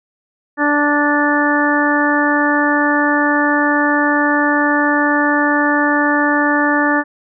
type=harmonic tone; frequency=292.6 Hz; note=D4; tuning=6 cents flat; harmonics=1 / 2 / 3 / 4 / 5 / 6; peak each=-16 / -21 / -20 / -21 / -22 / -17 dBFS; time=0.57-7.04 s; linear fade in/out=50 ms; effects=none